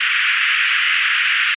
white band-pass noise, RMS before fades -17 dBFS, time 0-1.55 s, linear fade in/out 10 ms, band 1400 to 3000 Hz, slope 48 dB/octave, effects resampled to 8000 Hz

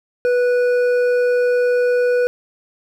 sine tone with hard clipping, 491.3 Hz, B4, 9 cents flat, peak -15 dBFS, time 0.25-2.27 s, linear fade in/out 0 ms, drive 7 dB, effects none

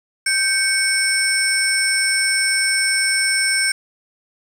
sine tone cluster, 1561 / 2220 / 5380 / 8610 Hz, G6 / C#7 / E8 / C9, -8 / +2 / +34 / +49 cents, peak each -20 dBFS, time 0.26-3.72 s, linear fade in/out 5 ms, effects tanh soft clip ceiling -9 dBFS + 7-bit

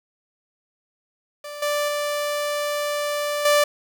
sawtooth tone with level steps, 587 Hz, D5, 1 cent flat, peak -29 / -17 / -19 / -11 dBFS, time 1.44-3.64 s, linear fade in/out 5 ms, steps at 1.62 / 1.88 / 3.45 s, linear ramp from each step 5 ms, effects 8-bit

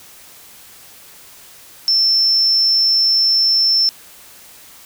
sine tone, 5350 Hz, E8, 25 cents sharp, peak -11 dBFS, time 1.88-3.89 s, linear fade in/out 0 ms, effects white hiss -42 dBFS RMS until 4.85 s

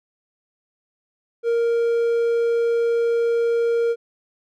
triangle tone, 466.4 Hz, A#4, 1 cent sharp, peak -15 dBFS, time 1.43-3.96 s, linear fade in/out 50 ms, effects none

